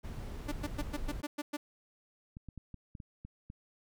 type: noise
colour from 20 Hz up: brown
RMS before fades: -40 dBFS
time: 0.03-1.22 s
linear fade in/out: 20 ms
type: tone bursts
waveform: sawtooth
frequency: 293.7 Hz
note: D4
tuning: in tune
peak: -30 dBFS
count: 8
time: 0.48-1.57 s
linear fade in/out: 10 ms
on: 40 ms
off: 110 ms
type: clicks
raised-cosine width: 5 ms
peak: -33 dBFS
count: 8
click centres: 2.369 / 2.487 / 2.577 / 2.743 / 2.952 / 3.002 / 3.25 / 3.501 s
effects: none